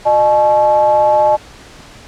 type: ring-modulated tone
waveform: triangle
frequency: 123.5 Hz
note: B2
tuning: in tune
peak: -3 dBFS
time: 0.05-1.37 s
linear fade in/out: 20 ms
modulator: 733 Hz
effects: pink hiss -38 dBFS RMS until 2.07 s + low-pass 7000 Hz 12 dB/octave